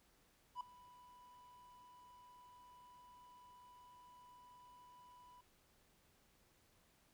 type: tone with ADSR envelope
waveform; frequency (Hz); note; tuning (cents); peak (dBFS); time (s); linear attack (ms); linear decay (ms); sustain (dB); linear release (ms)
triangle; 987.8; B5; 0; -38; 0.55-5.41; 57; 3; -20; 5
effects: pink hiss -73 dBFS RMS until 7.13 s